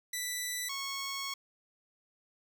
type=tone pair in turn; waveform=10% pulse; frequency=1977 / 1100.6 Hz; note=B6 / C#6; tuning=+1 / -13 cents; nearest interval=minor seventh; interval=1014 cents; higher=first; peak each=-25 / -27 dBFS; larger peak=first; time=0.13-0.69 / 0.69-1.34 s; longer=second; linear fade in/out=5 ms; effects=none